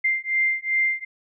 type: beating tone pair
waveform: sine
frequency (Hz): 2093 / 2095.6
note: C7 / C7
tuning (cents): 0 / +2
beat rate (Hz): 2.6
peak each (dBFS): -23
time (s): 0.04-1.05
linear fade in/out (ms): 10
effects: none